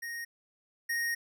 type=tone pair in turn; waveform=square; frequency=1864.7 / 1864.7 Hz; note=A#6 / A#6; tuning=0 / 0 cents; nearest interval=unison; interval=0 cents; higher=neither; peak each=-37 / -30 dBFS; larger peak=second; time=0.02-0.25 / 0.89-1.15 s; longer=second; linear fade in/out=10 ms; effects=none